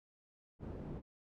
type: low-pass noise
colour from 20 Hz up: white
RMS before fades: -45 dBFS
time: 0.59-1.02 s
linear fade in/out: 50 ms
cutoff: 280 Hz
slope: 12 dB/octave
effects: none